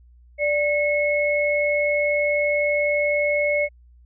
sine tone pair together, 587.3 / 2184 Hz, D5 / C#7, 0 / -26 cents, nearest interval octave + major seventh, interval 2274 cents, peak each -20 / -22 dBFS, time 0.38-3.69 s, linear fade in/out 50 ms, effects added 60 Hz sine -48 dBFS peak until 4.05 s

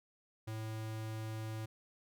square tone, 110 Hz, A2, in tune, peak -40 dBFS, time 0.47-1.66 s, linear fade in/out 10 ms, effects none

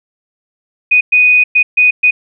sine tone bursts at uneven times, 2486 Hz, D#7, 2 cents flat, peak -5 dBFS, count 5, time 0.91-1.01 / 1.12-1.44 / 1.55-1.63 / 1.77-1.91 / 2.03-2.11 s, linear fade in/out 10 ms, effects none

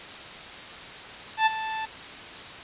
sawtooth tone with ADSR envelope, 880 Hz, A5, in tune, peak -12 dBFS, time 1.37-1.86 s, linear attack 92 ms, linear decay 22 ms, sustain -13 dB, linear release 14 ms, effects white hiss -40 dBFS RMS until 2.63 s + resampled to 8000 Hz

